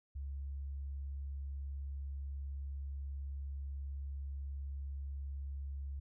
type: tone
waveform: sine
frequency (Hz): 69.3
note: C#2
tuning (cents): 0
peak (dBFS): -39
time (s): 0.15-6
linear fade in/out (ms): 10
effects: none